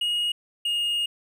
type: tone pair in turn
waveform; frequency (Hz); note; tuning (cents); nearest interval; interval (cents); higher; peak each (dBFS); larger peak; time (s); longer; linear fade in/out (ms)
triangle; 2877 / 2851; F#7 / F7; -49 / +35; unison; 16; first; -21; neither; 0.01-0.32 / 0.65-1.06; second; 5
effects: none